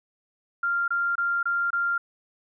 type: tone bursts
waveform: sine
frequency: 1392 Hz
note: F6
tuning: 6 cents flat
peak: -22 dBFS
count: 5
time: 0.63-1.98 s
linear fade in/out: 5 ms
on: 250 ms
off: 25 ms
effects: none